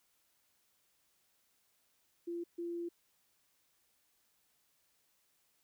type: tone bursts at uneven times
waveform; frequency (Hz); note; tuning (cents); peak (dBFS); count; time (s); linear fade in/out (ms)
sine; 342.9; F4; -32; -37; 2; 2.27-2.44 / 2.58-2.89; 10
effects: white hiss -75 dBFS RMS until 5.63 s